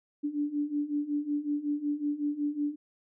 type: beating tone pair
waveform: sine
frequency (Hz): 289.3 / 294.7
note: D4 / D4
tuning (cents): -26 / +6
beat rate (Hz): 5.4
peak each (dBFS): -33 / -30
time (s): 0.23-2.76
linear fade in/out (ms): 20
effects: none